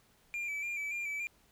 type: tone with vibrato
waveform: triangle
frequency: 2350 Hz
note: D7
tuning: 1 cent sharp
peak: -33 dBFS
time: 0.34-1.27 s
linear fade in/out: 0 ms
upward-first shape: square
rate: 3.5 Hz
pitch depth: 35 cents each way
effects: pink hiss -67 dBFS RMS until 1.51 s